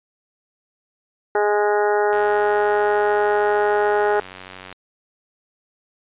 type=harmonic tone; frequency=207.7 Hz; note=G#3; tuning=in tune; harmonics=2 / 3 / 4 / 5 / 6 / 7 / 8 / 9; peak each=-18 / -25 / -21 / -33 / -32 / -27 / -34 / -33 dBFS; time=1.35-4.2 s; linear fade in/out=2 ms
type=click train; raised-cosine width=0.3 ms; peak=-20 dBFS; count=243; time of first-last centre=2.13-4.727 s; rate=93.2 Hz
effects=resampled to 8000 Hz